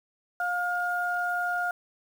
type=tone pair together; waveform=sine; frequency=710 / 1421.3 Hz; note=F5 / F6; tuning=+28 / +30 cents; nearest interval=octave; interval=1202 cents; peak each=-29 / -28 dBFS; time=0.4-1.71 s; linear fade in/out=2 ms; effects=8-bit